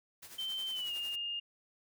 white noise with tremolo, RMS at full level -49 dBFS, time 0.22-1.16 s, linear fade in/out 10 ms, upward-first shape sine, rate 11 Hz, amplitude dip 60%
sine tone with pitch glide, 3101 to 2827 Hz, G7 to F7, -19 to +20 cents, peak -35 dBFS, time 0.38-1.4 s, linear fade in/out 10 ms, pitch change -161 cents, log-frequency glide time 0.71-0.93 s
effects none

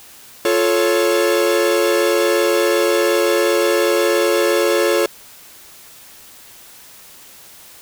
45% pulse chord, F augmented, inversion none, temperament equal with one note detuned, 349.2 / 437.2 / 554.4 Hz, F4 / A4 / C#5, 0 / -11 / 0 cents, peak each -18 dBFS, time 0.45-5.06 s, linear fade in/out 2 ms, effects white hiss -42 dBFS RMS until 7.81 s

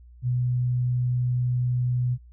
sine tone, 124 Hz, B2, 7 cents sharp, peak -21 dBFS, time 0.22-2.18 s, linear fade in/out 50 ms, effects added 60 Hz sine -46 dBFS peak until 2.32 s

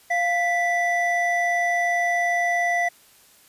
triangle tone pair together, 697.6 / 1975.5 Hz, F5 / B6, -2 / 0 cents, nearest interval octave + tritone, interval 1802 cents, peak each -20 / -21 dBFS, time 0.1-2.89 s, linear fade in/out 10 ms, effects white hiss -54 dBFS RMS until 3.48 s + resampled to 32000 Hz

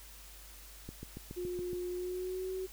click train, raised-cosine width 3 ms, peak -30 dBFS, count 7, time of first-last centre 0.89-1.732 s, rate 7.13 Hz
sine tone with pitch glide, 357.7 to 375.3 Hz, F4 to F#4, +41 to +25 cents, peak -35 dBFS, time 1.36-2.67 s, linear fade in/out 20 ms, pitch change +84 cents, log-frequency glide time 1.91-2.51 s
effects added 50 Hz sine -53 dBFS peak until 2.72 s + white hiss -54 dBFS RMS until 2.72 s

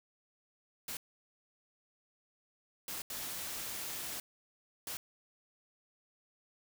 white noise bursts at uneven times, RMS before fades -41 dBFS, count 4, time 0.88-0.97 / 2.88-3.02 / 3.1-4.2 / 4.87-4.97 s, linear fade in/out 2 ms, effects none

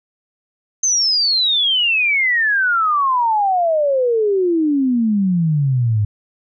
sine exponential sweep, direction down, 6350 to 101.4 Hz, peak -13 dBFS, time 0.83-6.05 s, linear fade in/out 5 ms, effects none

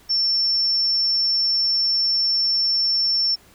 sine tone, 5410 Hz, E8, 44 cents sharp, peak -17 dBFS, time 0.09-3.36 s, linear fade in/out 20 ms, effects pink hiss -52 dBFS RMS until 3.54 s

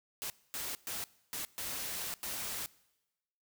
white noise bursts at uneven times, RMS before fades -39 dBFS, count 6, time 0.22-0.3 / 0.54-0.75 / 0.87-1.04 / 1.33-1.45 / 1.58-2.14 / 2.23-2.66 s, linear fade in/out 0 ms, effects noise-tail reverb RT60 1.0 s tail -22 dB re dry

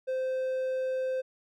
triangle tone, 519 Hz, C5, 14 cents flat, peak -26 dBFS, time 0.07-1.22 s, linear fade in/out 20 ms, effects none

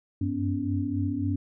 sine tone cluster, 94.3 / 98 / 247.9 / 283.1 Hz, F#2 / G2 / B3 / C#4, +33 / 0 / +7 / +37 cents, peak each -34 / -30 / -32 / -29 dBFS, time 0.21-1.36 s, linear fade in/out 5 ms, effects none

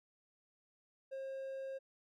triangle tone, 536 Hz, C5, 42 cents sharp, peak -39 dBFS, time 1.11-1.79 s, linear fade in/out 20 ms, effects none

